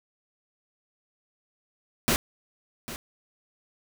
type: noise with echo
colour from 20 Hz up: pink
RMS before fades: -23 dBFS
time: 2.08-2.16 s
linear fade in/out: 0 ms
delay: 800 ms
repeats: 1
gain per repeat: -14 dB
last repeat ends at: 2.96 s
effects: none